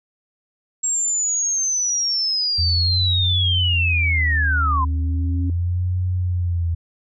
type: linear sweep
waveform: sine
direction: down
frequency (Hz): 7590 to 987.8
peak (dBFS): -18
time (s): 0.83-4.85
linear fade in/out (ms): 10
type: tone with vibrato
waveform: sine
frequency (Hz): 83.1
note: E2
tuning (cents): +15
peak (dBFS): -18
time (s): 2.58-6.75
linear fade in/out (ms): 10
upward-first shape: sine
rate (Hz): 0.36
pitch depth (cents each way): 160
type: tone with exponential growth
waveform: sine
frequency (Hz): 272.3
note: C#4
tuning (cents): -31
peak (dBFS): -25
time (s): 2.64-5.5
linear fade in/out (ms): 2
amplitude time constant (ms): 620
effects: none